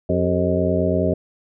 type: harmonic tone with a mistuned harmonic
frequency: 89.3 Hz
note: F2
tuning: 39 cents sharp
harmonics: 1 / 2 / 3 / 4 / 5 / 6 / 7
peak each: -24 / -23 / -25 / -24 / -27 / -26 / -23 dBFS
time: 0.09-1.14 s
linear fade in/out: 5 ms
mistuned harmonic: 4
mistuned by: +110 cents
effects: none